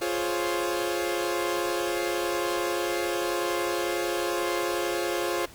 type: chord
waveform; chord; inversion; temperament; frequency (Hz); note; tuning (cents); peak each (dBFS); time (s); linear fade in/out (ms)
sawtooth; Db major seventh; first; equal with one note detuned; 349.2 / 418.4 / 523.3 / 554.4; F4 / Ab4 / C5 / Db5; 0 / +13 / 0 / 0; -25 / -29 / -29 / -30; 0.01-5.46; 10
effects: pink hiss -49 dBFS RMS until 5.54 s